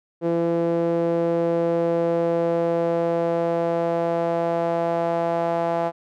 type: tone with band-pass filter sweep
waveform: sawtooth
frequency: 168.6 Hz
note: E3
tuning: 39 cents sharp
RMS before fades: -22 dBFS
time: 0.21-5.92 s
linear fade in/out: 50 ms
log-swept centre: 430 to 710 Hz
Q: 3
effects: none